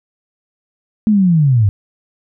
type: linear sweep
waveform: sine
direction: down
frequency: 220.8 to 95.3 Hz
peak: -8 dBFS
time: 1.07-1.69 s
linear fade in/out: 0 ms
effects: none